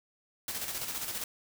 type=noise with tremolo; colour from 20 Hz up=white; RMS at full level=-35 dBFS; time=0.48-1.24 s; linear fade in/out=2 ms; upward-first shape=square; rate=15 Hz; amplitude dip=45%; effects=none